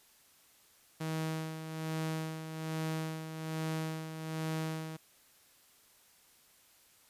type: tone with tremolo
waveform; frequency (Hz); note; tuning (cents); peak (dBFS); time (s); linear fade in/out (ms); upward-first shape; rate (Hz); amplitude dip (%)
sawtooth; 159; D#3; +38; -29; 1-4.97; 10; sine; 1.2; 60
effects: white hiss -64 dBFS RMS until 7.09 s + resampled to 32000 Hz